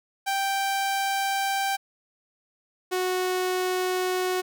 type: tone pair in turn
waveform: sawtooth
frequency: 784 / 367.8 Hz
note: G5 / F#4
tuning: 0 / -10 cents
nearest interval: octave + minor second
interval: 1310 cents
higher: first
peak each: -20 dBFS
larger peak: neither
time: 0.26-1.77 / 2.91-4.42 s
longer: neither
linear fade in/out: 20 ms
effects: none